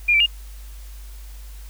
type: tone with pitch steps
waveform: sine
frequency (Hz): 2415 / 2331 / 2832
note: D7 / D7 / F7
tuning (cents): +48 / -14 / +23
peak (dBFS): -13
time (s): 0.08-0.263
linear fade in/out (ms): 10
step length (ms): 61
effects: added 50 Hz sine -35 dBFS peak until 1.69 s + white hiss -49 dBFS RMS until 1.69 s

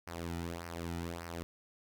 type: tone with flanger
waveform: sawtooth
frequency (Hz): 84.8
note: E2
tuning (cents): +50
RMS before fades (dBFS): -41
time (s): 0.07-1.43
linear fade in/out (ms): 0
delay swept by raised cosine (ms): 0.27 to 1.87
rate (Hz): 1.7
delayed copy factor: -0.7
effects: none

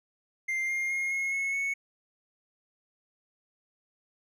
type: tone with pitch steps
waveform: triangle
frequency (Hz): 2098 / 2120 / 2142 / 2164 / 2187 / 2210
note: C7 / C7 / C7 / C#7 / C#7 / C#7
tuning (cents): +4 / +22 / +40 / -42 / -24 / -6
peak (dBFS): -26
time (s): 0.48-1.74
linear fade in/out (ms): 10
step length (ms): 210
effects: none

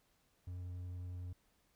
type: tone with vibrato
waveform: triangle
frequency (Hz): 89.6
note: F2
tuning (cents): +45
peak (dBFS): -40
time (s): 0.47-1.33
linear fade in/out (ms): 5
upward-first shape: triangle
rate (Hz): 11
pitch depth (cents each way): 10
effects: pink hiss -75 dBFS RMS until 1.75 s

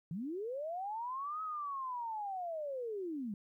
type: linear two-way sweep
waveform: sine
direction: up then down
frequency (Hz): 150 to 1286 to 192.1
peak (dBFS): -37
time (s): 0.11-3.34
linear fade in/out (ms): 2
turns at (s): 1.42
effects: 13-bit

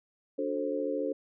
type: chord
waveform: sine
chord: D dominant seventh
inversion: none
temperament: just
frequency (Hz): 293.7 / 367.1 / 440.5 / 528.6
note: D4 / F#4 / A4 / C5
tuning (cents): 0 / -14 / +2 / +18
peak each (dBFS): -34 / -39 / -34 / -33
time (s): 0.38-1.13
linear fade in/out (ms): 10
effects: none

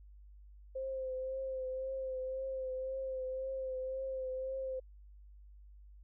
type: tone with vibrato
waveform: sine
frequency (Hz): 523.3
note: C5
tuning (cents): 0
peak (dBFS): -36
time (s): 0.75-4.8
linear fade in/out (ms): 10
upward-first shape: triangle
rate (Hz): 1.9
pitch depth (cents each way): 32
effects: added 50 Hz sine -53 dBFS peak until 6.03 s

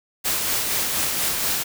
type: noise with tremolo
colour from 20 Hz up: white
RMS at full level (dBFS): -22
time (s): 0.24-1.64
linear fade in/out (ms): 20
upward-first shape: sine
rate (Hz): 4.2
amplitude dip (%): 30
effects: none

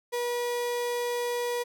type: tone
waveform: 35% pulse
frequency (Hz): 483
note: B4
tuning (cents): -39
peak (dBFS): -26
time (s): 0.12-1.64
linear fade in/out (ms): 20
effects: none

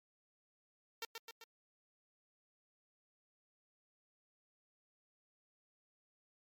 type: tone with echo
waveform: 5% pulse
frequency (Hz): 456.1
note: A#4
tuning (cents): -38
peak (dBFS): -29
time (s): 1.02-1.05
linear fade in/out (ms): 2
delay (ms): 130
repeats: 3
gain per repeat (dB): -4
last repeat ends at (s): 1.44
effects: MP3 96 kbps

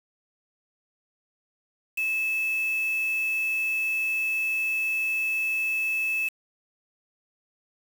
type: tone with quantisation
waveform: sine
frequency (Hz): 2614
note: E7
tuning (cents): -15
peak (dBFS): -24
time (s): 1.97-6.29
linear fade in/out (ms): 10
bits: 6
effects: none

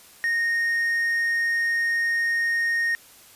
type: tone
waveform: triangle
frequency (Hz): 1854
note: A#6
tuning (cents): -10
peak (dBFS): -19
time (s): 0.24-2.95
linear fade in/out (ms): 0
effects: white hiss -50 dBFS RMS until 3.35 s + resampled to 32000 Hz

